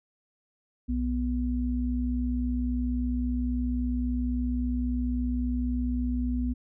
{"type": "tone pair together", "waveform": "sine", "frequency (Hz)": [61.83, 246.9], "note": ["B1", "B3"], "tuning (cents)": [3, 0], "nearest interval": "2 octaves", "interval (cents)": 2397, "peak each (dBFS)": -28, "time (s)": [0.88, 6.54], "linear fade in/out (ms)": 20, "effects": []}